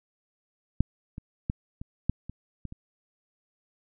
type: clicks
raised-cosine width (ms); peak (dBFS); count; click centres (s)
5; -8 / -25 / -15 / -25 / -11 / -25 / -24 / -28; 8; 0.806 / 1.181 / 1.499 / 1.815 / 2.096 / 2.296 / 2.653 / 2.724
effects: none